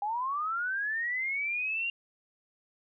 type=linear sweep; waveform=sine; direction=up; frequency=800 to 2794 Hz; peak=-29 dBFS; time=0.02-1.9 s; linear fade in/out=2 ms; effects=none